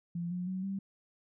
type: tone with pitch steps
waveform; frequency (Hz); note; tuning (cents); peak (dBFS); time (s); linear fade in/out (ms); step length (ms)
sine; 171.8 / 179.2 / 186.92 / 194.97; F3 / F3 / F#3 / G3; -28 / +45 / +18 / -9; -33; 0.15-0.79; 5; 160
effects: none